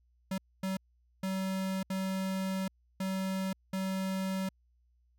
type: tone bursts at uneven times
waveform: square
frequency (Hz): 190.3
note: F#3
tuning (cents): +49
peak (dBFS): -32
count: 6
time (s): 0.31-0.38 / 0.63-0.77 / 1.23-1.83 / 1.9-2.68 / 3-3.53 / 3.73-4.49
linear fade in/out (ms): 5
effects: added 60 Hz sine -66 dBFS peak until 5.18 s